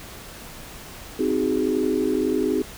sine chord, Ab dominant seventh, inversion first, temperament just, 259.6 / 311.5 / 373.8 / 415.3 Hz, C4 / Eb4 / Gb4 / Ab4, -13 / +2 / +18 / 0 cents, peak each -25 dBFS, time 1.19-2.62 s, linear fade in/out 5 ms, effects pink hiss -40 dBFS RMS until 2.77 s

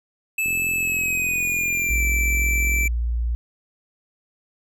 square tone with pitch glide, 2616 to 2331 Hz, E7 to D7, -14 to -14 cents, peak -21 dBFS, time 0.38-2.88 s, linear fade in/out 5 ms, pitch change -200 cents, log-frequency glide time 0.76-2.03 s
click train, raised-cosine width 3 ms, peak -24 dBFS, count 105, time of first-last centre 0.46-2.856 s, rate 43.4 Hz
sine tone, 58.6 Hz, A#1, 10 cents sharp, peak -20 dBFS, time 1.9-3.35 s, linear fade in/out 0 ms
effects none

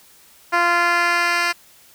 10% pulse tone with band-pass filter sweep, 346.4 Hz, F4, 14 cents flat, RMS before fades -18 dBFS, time 0.52-1.53 s, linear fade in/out 20 ms, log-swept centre 1200 to 3000 Hz, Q 0.82, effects white hiss -50 dBFS RMS until 1.94 s

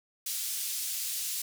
white band-pass noise, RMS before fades -34 dBFS, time 0.26-1.42 s, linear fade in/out 5 ms, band 3800 to 15000 Hz, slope 12 dB/octave, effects none

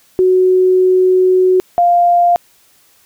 sine tone pair in turn, 370 / 698.5 Hz, F#4 / F5, 0 / 0 cents, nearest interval major seventh, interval 1100 cents, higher second, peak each -7 dBFS, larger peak neither, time 0.19-1.6 / 1.78-2.36 s, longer first, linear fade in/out 0 ms, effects white hiss -51 dBFS RMS until 3.05 s

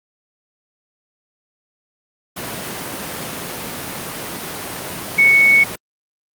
sine tone in noise, 2217 Hz, C#7, in tune, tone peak -8 dBFS, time 5.18-5.64 s, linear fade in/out 10 ms, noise pink, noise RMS -26 dBFS, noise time 2.36-5.76 s, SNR +15 dB, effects high-pass 150 Hz 12 dB/octave + Opus 32 kbps

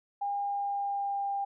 sine tone with pitch glide, 807 to 797.7 Hz, G#5 to G5, -50 to +30 cents, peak -29 dBFS, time 0.21-1.45 s, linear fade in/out 10 ms, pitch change -20 cents, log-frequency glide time 0.38-1.33 s, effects none

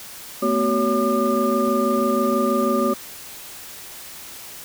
sine tone cluster, 223.4 / 249.6 / 378 / 562 / 1202 Hz, A3 / B3 / F#4 / C#5 / D6, +27 / +19 / +37 / +24 / +40 cents, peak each -23 dBFS, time 0.42-2.94 s, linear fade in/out 10 ms, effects tanh soft clip ceiling -7 dBFS + white hiss -38 dBFS RMS until 4.64 s

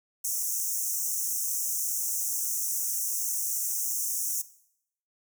pink high-pass noise, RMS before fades -30 dBFS, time 0.24-4.42 s, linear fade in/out 10 ms, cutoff 5700 Hz, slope 96 dB/octave, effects noise-tail reverb RT60 0.7 s tail -17 dB re dry

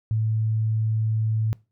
sine tone, 110 Hz, A2, in tune, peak -20 dBFS, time 0.11-1.53 s, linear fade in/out 0 ms, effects noise-tail reverb RT60 0.3 s tail -23 dB re dry

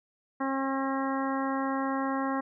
harmonic tone, 269.5 Hz, C#4, 49 cents flat, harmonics 1 / 2 / 3 / 4 / 5 / 6 / 7, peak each -30 / -36 / -35 / -34 / -40 / -42 / -42 dBFS, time 0.4-2.41 s, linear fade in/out 10 ms, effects none

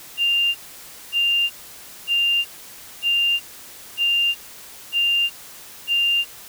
sine tone bursts, 2794 Hz, F7, in tune, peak -16 dBFS, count 7, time 0.17-6.25 s, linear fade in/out 50 ms, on 380 ms, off 570 ms, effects white hiss -41 dBFS RMS until 6.48 s

